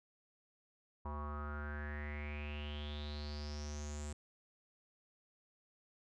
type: tone with low-pass filter sweep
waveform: square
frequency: 74 Hz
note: D2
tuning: 14 cents sharp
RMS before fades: -43 dBFS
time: 1.05-4.13 s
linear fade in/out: 5 ms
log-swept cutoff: 1000 to 7900 Hz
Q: 8.6
effects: none